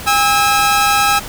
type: tone pair together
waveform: sawtooth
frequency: 812 / 1297 Hz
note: G#5 / E6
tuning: -39 / -28 cents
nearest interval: minor sixth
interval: 811 cents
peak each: -10 dBFS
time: 0.06-1.2 s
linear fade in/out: 20 ms
effects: pink hiss -29 dBFS RMS until 1.28 s